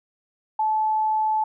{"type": "tone", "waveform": "sine", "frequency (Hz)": 867, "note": "A5", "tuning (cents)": -26, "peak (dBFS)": -19, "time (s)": [0.59, 1.44], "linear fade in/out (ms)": 5, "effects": []}